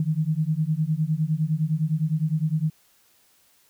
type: beating tone pair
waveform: sine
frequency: 151.7 / 161.5 Hz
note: D#3 / E3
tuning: -44 / -35 cents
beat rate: 9.8 Hz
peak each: -24 dBFS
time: 0-2.7 s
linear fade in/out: 2 ms
effects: white hiss -61 dBFS RMS until 3.69 s